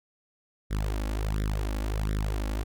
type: tone with flanger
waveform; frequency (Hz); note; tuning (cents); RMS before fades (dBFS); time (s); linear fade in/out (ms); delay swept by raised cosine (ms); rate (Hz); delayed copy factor
sawtooth; 52.1; G#1; +6; -29; 0.7-2.64; 20; 0.54 to 3.64; 1.4; +1
effects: none